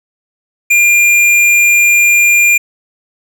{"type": "tone with tanh clipping", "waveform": "sine", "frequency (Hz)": 2400, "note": "D7", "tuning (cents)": 37, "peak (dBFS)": -7, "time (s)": [0.7, 2.58], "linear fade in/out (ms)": 10, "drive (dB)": 15, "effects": []}